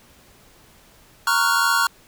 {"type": "chord", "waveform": "square", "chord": "Gb major seventh", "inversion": "first", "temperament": "equal", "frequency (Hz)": [932.3, 1108.7, 1396.9, 1480], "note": ["Bb5", "Db6", "F6", "Gb6"], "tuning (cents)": [0, 0, 0, 0], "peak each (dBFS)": [-25, -23, -21, -24], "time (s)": [1.27, 1.87], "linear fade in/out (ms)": 2, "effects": ["pink hiss -52 dBFS RMS until 2.07 s"]}